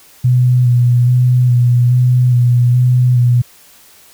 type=tone with vibrato; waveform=sine; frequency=123.47 Hz; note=B2; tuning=in tune; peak=-7 dBFS; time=0.24-3.42 s; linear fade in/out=10 ms; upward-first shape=square; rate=1.2 Hz; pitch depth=21 cents each way; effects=white hiss -44 dBFS RMS until 4.13 s